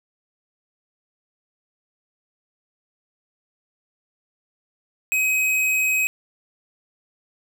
sine tone with hard clipping, 2532 Hz, D#7, 30 cents sharp, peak -19 dBFS, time 5.12-6.07 s, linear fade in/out 0 ms, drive 17 dB, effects none

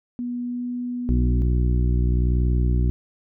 sine tone with pitch glide, 243.5 to 245.3 Hz, B3 to B3, -24 to -12 cents, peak -25 dBFS, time 0.19-1.42 s, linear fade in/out 0 ms, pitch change +12 cents, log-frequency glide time 0.43-0.68 s
harmonic tone, 61 Hz, B1, 21 cents flat, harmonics 1 / 2 / 3 / 4 / 5 / 6, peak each -18 / -24 / -30 / -34 / -34 / -36 dBFS, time 1.09-2.9 s, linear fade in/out 0 ms
effects none

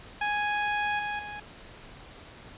20% pulse tone with level steps, 830.6 Hz, G#5, in tune, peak -21 / -25 / -32 dBFS, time 0.21-1.4 s, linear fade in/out 5 ms, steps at 0.99 / 1.19 s, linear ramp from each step 2 ms, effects pink hiss -48 dBFS RMS until 2.57 s + resampled to 8000 Hz

